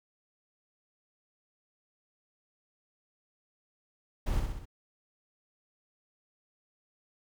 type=noise with echo; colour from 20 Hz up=brown; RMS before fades=-30 dBFS; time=4.26-4.4 s; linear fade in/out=10 ms; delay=64 ms; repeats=4; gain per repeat=-4 dB; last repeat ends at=4.656 s; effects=none